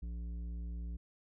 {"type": "tone with tanh clipping", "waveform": "triangle", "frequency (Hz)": 58.27, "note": "A#1", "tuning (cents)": 0, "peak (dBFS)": -40, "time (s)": [0.02, 0.97], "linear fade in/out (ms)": 10, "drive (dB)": 14, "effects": []}